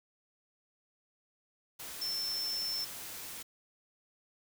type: tone in noise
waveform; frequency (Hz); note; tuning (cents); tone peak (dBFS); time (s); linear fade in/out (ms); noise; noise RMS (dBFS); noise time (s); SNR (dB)
sine; 5350; E8; +25; -33; 2.01-2.85; 10; white; -44; 1.79-3.43; +8
effects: none